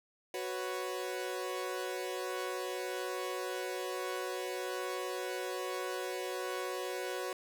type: chord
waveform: sawtooth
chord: F# suspended fourth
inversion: none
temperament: equal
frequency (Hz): 370 / 493.9 / 554.4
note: F#4 / B4 / C#5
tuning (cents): 0 / 0 / 0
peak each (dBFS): -35 / -37 / -38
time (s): 0.34-7.33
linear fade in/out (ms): 2
effects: none